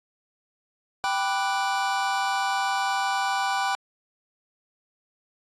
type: chord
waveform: square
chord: G major seventh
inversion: none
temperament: equal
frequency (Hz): 784 / 987.8 / 1174.7 / 1480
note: G5 / B5 / D6 / F#6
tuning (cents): 0 / 0 / 0 / 0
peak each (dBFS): -27 / -30 / -33 / -31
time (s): 1.04-3.75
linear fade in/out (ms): 0
effects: low-pass 7000 Hz 12 dB/octave + AAC 64 kbps